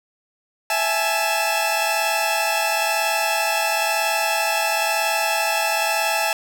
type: tone cluster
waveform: sawtooth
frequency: 660 / 824 / 865 / 2652 Hz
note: E5 / G#5 / A5 / E7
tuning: +2 / -14 / -30 / +10 cents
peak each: -21 dBFS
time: 0.7-6.33 s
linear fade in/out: 2 ms
effects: none